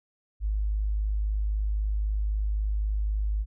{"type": "tone", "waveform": "sine", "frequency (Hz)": 51.91, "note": "G#1", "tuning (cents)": 0, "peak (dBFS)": -24, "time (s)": [0.4, 3.46], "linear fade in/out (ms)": 50, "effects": []}